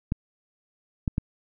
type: clicks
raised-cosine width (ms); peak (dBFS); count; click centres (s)
5; -12; 3; 0.121 / 1.078 / 1.181
effects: none